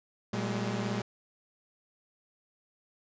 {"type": "tone cluster", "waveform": "sawtooth", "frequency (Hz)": [117.3, 192.6, 209.5], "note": ["A#2", "G3", "G#3"], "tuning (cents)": [11, -30, 15], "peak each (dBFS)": -31, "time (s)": [0.33, 1.02], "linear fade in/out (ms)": 5, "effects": ["resampled to 16000 Hz"]}